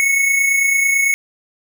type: tone pair together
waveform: square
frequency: 2177 / 2206 Hz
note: C#7 / C#7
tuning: -32 / -9 cents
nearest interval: unison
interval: 23 cents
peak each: -23 / -14 dBFS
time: 0-1.14 s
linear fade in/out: 0 ms
effects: none